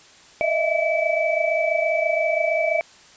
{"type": "tone cluster", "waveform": "sine", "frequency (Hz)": [617, 646, 672, 2301], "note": ["D#5", "E5", "E5", "D7"], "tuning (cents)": [-15, -35, 33, -36], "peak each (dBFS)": -24, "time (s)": [0.41, 2.81], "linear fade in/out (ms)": 0, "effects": ["white hiss -49 dBFS RMS until 3.16 s", "resampled to 16000 Hz"]}